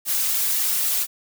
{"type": "noise with flanger", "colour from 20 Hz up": "blue", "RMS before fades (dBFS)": -22, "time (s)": [0.05, 1.07], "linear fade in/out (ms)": 50, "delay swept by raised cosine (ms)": [1.9, 3.9], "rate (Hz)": 3.7, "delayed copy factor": -1, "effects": []}